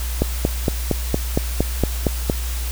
click train, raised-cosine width 2 ms, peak -3 dBFS, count 10, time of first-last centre 0.22-2.299 s, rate 4.33 Hz, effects added 60 Hz sine -22 dBFS peak until 2.71 s + white hiss -32 dBFS RMS until 2.71 s

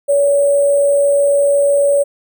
sine tone with sample-and-hold, 566 Hz, C#5, 36 cents sharp, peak -9 dBFS, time 0.08-2.04 s, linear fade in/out 20 ms, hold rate 8820 Hz, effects none

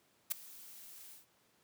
blue noise with ADSR envelope, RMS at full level -31 dBFS, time 0.3-1.26 s, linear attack 18 ms, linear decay 6 ms, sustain -22 dB, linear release 140 ms, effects pink hiss -71 dBFS RMS until 1.63 s + high-pass 150 Hz 12 dB/octave

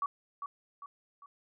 sine tone with echo, 1135 Hz, C#6, 41 cents sharp, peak -29 dBFS, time 0.02-0.06 s, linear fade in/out 2 ms, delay 400 ms, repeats 3, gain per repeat -7 dB, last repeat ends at 1.26 s, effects none

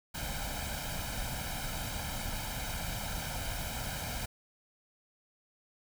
pink noise with comb filter, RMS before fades -37 dBFS, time 0.14-4.26 s, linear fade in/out 10 ms, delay 1.3 ms, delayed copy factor +0.75, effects none

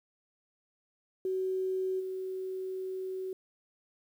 sine tone with level steps, 376 Hz, F#4, 28 cents sharp, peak -29 / -34 dBFS, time 1.25-3.33 s, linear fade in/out 2 ms, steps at 1.99 s, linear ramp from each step 20 ms, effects 10-bit

